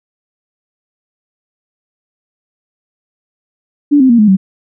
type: tone with pitch steps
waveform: sine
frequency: 289.7 / 261.1 / 235.3 / 212.1 / 191.13 Hz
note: D4 / C4 / A#3 / G#3 / G3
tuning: -24 / -3 / +16 / +37 / -44 cents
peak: -4 dBFS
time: 3.91-4.37 s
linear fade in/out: 20 ms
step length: 92 ms
effects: none